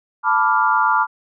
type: chord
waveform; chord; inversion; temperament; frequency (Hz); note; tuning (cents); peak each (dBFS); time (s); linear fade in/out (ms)
sine; B half-diminished seventh; third; equal; 880 / 987.8 / 1174.7 / 1396.9; A5 / B5 / D6 / F6; 0 / 0 / 0 / 0; -19; 0.23-1.07; 50
effects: none